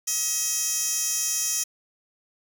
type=tone with high-pass filter; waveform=15% pulse; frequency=637 Hz; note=D#5; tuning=41 cents sharp; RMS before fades=-26 dBFS; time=0.07-1.64 s; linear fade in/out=10 ms; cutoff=6100 Hz; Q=1.9; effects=none